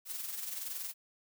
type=noise with amplitude modulation; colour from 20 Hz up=blue; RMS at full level=-38 dBFS; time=0.05-0.94 s; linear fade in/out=50 ms; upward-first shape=sine; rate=21.4 Hz; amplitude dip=50%; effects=none